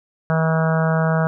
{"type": "harmonic tone", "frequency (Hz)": 161, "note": "E3", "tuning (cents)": -41, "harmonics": [1, 3, 4, 5, 6, 7, 8, 9, 10], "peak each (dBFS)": [-17, -27, -23, -30, -31, -31, -30, -28, -33], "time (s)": [0.3, 1.27], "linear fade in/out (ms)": 0, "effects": []}